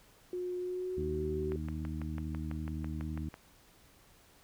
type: tone with pitch glide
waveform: sine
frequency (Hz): 360.3 to 377.8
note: F#4 to F#4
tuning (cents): -46 to +36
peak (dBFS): -34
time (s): 0.33-1.56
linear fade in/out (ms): 2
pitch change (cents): +82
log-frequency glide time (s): 0.59-1.26
type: harmonic tone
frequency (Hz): 77.78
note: D#2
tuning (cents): 0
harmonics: 1 / 2 / 3 / 4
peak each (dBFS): -38 / -41 / -43 / -44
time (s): 0.97-3.29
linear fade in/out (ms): 5
type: click train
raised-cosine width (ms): 0.5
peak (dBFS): -30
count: 12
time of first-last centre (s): 1.52-3.341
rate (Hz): 6.04
effects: pink hiss -62 dBFS RMS until 4.43 s